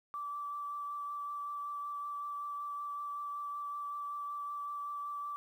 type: tone with vibrato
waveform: sine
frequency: 1161 Hz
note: D6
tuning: 20 cents flat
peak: -37 dBFS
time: 0.14-5.36 s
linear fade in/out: 0 ms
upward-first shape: triangle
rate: 5.3 Hz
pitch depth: 11 cents each way
effects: 11-bit